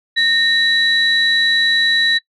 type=tone pair together; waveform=sine; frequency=1840 / 3930 Hz; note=A#6 / B7; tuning=-23 / -9 cents; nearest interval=octave + minor second; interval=1314 cents; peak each=-14 dBFS; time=0.16-2.19 s; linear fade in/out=20 ms; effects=noise-tail reverb RT60 0.1 s tail -22 dB re dry + tanh soft clip ceiling -5 dBFS